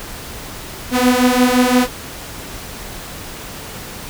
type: beating tone pair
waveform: sawtooth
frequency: 246.9 / 252.7 Hz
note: B3 / B3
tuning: 0 / +40 cents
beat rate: 5.8 Hz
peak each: -10 dBFS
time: 0.91-1.88 s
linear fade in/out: 50 ms
effects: pink hiss -31 dBFS RMS until 4.09 s